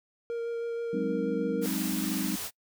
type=tone with vibrato; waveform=triangle; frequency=466.2 Hz; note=A#4; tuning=in tune; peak=-28 dBFS; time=0.3-1.66 s; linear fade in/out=0 ms; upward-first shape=sine; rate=6.3 Hz; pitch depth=9 cents each way
type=chord; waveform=sine; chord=Ab dominant seventh; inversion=third; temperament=equal; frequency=185 / 207.7 / 261.6 / 311.1 Hz; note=Gb3 / Ab3 / C4 / Eb4; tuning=0 / 0 / 0 / 0 cents; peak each=-34 dBFS; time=0.93-2.36 s; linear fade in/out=5 ms
type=noise; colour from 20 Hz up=white; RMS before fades=-36 dBFS; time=1.61-2.51 s; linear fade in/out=50 ms
effects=noise-tail reverb RT60 0.1 s tail -24 dB re dry